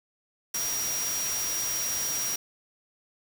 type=tone in noise; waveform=sine; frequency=5710 Hz; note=F8; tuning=37 cents sharp; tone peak=-29 dBFS; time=0.54-2.36 s; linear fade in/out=5 ms; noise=white; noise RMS=-33 dBFS; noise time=0.54-2.36 s; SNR=+1 dB; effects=none